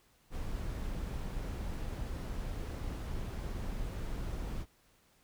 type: noise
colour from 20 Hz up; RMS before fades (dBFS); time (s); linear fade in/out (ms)
brown; -38; 0.3-4.66; 50
effects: pink hiss -68 dBFS RMS until 5.23 s